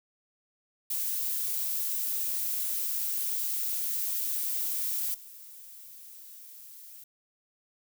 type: noise with level steps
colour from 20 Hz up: violet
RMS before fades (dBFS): -31 / -48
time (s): 0.9-7.04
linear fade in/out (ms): 5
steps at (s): 5.14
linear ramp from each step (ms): 5
effects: none